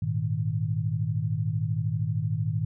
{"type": "chord", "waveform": "sine", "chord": "Ab suspended second", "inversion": "none", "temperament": "just", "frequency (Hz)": [103.83, 116.8, 155.74], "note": ["Ab2", "Bb2", "Eb3"], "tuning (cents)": [0, 4, 2], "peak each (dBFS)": -29, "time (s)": [0.02, 2.65], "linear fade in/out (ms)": 5, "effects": []}